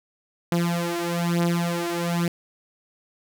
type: beating tone pair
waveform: sawtooth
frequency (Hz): 171 / 172.1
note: F3 / F3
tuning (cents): -36 / -25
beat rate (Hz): 1.1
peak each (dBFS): -21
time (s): 0.52-2.28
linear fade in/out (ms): 2
effects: none